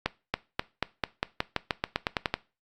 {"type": "accelerating click train", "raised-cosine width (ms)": 0.3, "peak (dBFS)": -9, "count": 15, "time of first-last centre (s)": [0.06, 2.34], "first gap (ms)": 280, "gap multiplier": 0.91, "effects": ["noise-tail reverb RT60 0.3 s tail -20 dB re dry", "Opus 48 kbps"]}